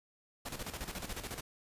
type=noise with tremolo; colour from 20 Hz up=pink; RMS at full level=-40 dBFS; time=0.45-1.41 s; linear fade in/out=10 ms; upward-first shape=square; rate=14 Hz; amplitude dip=65%
type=noise with exponential growth; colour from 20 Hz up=brown; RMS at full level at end=-44 dBFS; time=0.87-1.01 s; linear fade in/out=0 ms; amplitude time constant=29 ms
effects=resampled to 32000 Hz